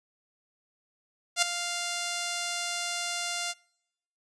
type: tone with ADSR envelope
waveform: 5% pulse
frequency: 698.5 Hz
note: F5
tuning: in tune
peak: -8 dBFS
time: 1.36-3.54 s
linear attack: 63 ms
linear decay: 6 ms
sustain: -11 dB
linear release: 36 ms
effects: noise-tail reverb RT60 0.8 s tail -26 dB re dry + resampled to 22050 Hz